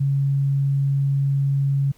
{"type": "tone", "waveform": "sine", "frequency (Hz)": 138.59, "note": "C#3", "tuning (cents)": 0, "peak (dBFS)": -17, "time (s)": [0, 1.92], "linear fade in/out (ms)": 10, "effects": ["pink hiss -57 dBFS RMS until 1.97 s"]}